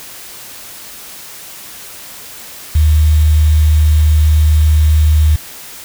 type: tone with quantisation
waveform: sine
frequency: 76.8 Hz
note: D#2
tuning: 22 cents flat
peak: -6 dBFS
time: 2.75-5.36 s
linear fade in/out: 5 ms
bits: 5
effects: white hiss -32 dBFS RMS until 5.84 s